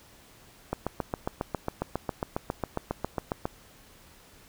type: click train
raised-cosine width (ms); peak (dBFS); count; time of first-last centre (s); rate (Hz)
1; -14; 21; 0.73-3.455; 7.34
effects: pink hiss -55 dBFS RMS until 4.48 s